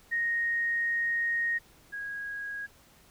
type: tone pair in turn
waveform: sine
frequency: 1864.7 / 1646.5 Hz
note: A#6 / G#6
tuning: 0 / -15 cents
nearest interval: major second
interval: 215 cents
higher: first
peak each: -26 / -34 dBFS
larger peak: first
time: 0.11-1.59 / 1.92-2.67 s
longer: first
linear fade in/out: 20 ms
effects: pink hiss -59 dBFS RMS until 3.1 s